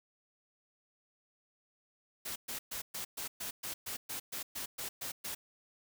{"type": "noise bursts", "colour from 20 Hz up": "white", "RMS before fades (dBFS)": -40, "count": 14, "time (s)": [2.25, 5.35], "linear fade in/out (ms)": 10, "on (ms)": 110, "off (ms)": 120, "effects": []}